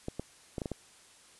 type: clicks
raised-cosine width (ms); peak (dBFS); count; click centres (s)
2; -21; 6; 0.084 / 0.196 / 0.582 / 0.618 / 0.658 / 0.717
effects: white hiss -58 dBFS RMS until 1.39 s + resampled to 24000 Hz